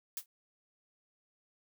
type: noise with exponential decay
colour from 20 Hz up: blue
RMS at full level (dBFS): -33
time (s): 0.17-0.26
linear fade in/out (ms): 2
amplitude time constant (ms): 18
effects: none